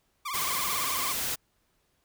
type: tone with vibrato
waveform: sawtooth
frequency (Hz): 1105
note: C#6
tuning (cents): -6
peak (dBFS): -28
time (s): 0.25-1.13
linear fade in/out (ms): 10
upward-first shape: triangle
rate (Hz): 18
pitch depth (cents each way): 170
type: noise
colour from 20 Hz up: white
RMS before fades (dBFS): -31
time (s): 0.33-1.36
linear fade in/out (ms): 20
effects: pink hiss -72 dBFS RMS until 2.04 s